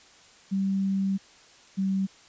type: tone pair in turn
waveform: sine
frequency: 194.1 / 192.65 Hz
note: G3 / G3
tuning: -17 / -30 cents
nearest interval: unison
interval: 13 cents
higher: first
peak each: -23 dBFS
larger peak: neither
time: 0.51-1.18 / 1.77-2.07 s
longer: first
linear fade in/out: 20 ms
effects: white hiss -54 dBFS RMS until 2.28 s + resampled to 16000 Hz